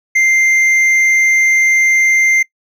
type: tone with hard clipping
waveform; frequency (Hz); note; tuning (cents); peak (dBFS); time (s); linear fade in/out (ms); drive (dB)
sine; 2093; C7; 0; -10; 0.15-2.43; 10; 5
effects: noise-tail reverb RT60 0.1 s tail -21 dB re dry